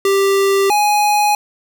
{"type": "tone pair in turn", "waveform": "square", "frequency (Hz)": [393.1, 832.9], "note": ["G4", "G#5"], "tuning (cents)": [5, 5], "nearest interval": "octave + minor second", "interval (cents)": 1300, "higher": "second", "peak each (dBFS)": -12, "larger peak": "neither", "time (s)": [[0.05, 0.7], [0.7, 1.35]], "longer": "neither", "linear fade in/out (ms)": 2, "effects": []}